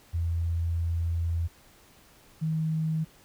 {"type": "tone pair in turn", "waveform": "sine", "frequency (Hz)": [84, 158.57], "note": ["E2", "D#3"], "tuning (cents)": [33, 33], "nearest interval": "major seventh", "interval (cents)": 1100, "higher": "second", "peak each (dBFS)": -25, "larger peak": "neither", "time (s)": [[0.13, 1.48], [2.41, 3.05]], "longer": "first", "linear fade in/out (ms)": 20, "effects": ["pink hiss -57 dBFS RMS until 3.24 s"]}